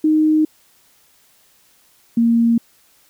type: tone pair in turn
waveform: sine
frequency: 310 / 232.2 Hz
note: D#4 / A#3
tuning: -6 / -7 cents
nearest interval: perfect fourth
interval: 501 cents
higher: first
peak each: -11 dBFS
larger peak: neither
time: 0.04-0.45 / 2.17-2.58 s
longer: neither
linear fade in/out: 5 ms
effects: white hiss -55 dBFS RMS until 3.09 s